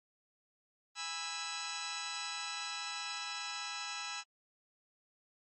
10% pulse chord, E major, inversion first, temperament just, 824.1 / 988.9 / 1318.5 Hz, G#5 / B5 / E6, -14 / +2 / 0 cents, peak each -36 / -37 / -33 dBFS, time 0.95-4.24 s, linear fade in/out 50 ms, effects MP3 32 kbps

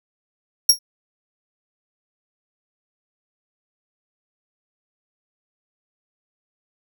sawtooth tone with exponential decay, 5590 Hz, F8, 1 cent sharp, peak -3 dBFS, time 0.69-0.79 s, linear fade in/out 5 ms, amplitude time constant 20 ms, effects none

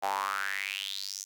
sawtooth tone with high-pass filter sweep, 98 Hz, G2, in tune, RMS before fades -34 dBFS, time 0.02-1.25 s, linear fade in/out 20 ms, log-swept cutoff 740 to 6500 Hz, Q 6.1, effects none

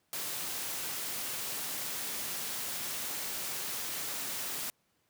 white noise, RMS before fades -37 dBFS, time 0.13-4.7 s, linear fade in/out 0 ms, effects pink hiss -74 dBFS RMS until 5.09 s + high-pass 100 Hz 12 dB/octave

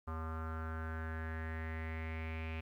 square tone with low-pass filter sweep, 80.3 Hz, E2, 45 cents flat, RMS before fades -41 dBFS, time 0.07-2.61 s, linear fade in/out 10 ms, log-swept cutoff 1200 to 2500 Hz, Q 5.8, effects 12-bit

